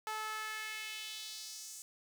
sawtooth tone with high-pass filter sweep, 433.2 Hz, A4, 27 cents flat, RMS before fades -43 dBFS, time 0.07-1.82 s, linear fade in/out 0 ms, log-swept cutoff 960 to 7400 Hz, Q 2.1, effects none

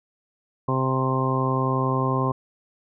harmonic tone, 131.2 Hz, C3, 5 cents sharp, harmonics 1 / 2 / 3 / 4 / 5 / 6 / 7 / 8, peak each -24 / -28 / -29 / -31 / -35 / -35 / -33 / -26 dBFS, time 0.68-2.32 s, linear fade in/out 5 ms, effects none

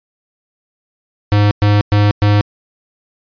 square tone bursts, 103.4 Hz, G#2, 7 cents flat, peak -9 dBFS, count 4, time 1.32-2.41 s, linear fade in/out 0 ms, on 190 ms, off 110 ms, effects resampled to 11025 Hz

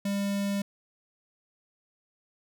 square tone with notch filter, 200 Hz, G3, 35 cents sharp, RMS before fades -29 dBFS, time 0.05-0.62 s, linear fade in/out 5 ms, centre 1200 Hz, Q 1.6, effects none

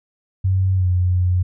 sine tone with pitch glide, 94.5 to 90.34 Hz, F#2 to F#2, +37 to -41 cents, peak -14 dBFS, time 0.44-1.43 s, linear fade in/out 10 ms, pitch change -78 cents, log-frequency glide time 0.75-0.87 s, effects none

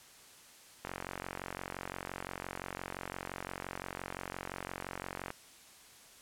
click train, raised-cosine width 0.5 ms, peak -23 dBFS, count 205, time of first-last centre 0.85-5.304 s, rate 45.8 Hz, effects white hiss -57 dBFS RMS until 6.21 s + low-pass 11000 Hz 12 dB/octave

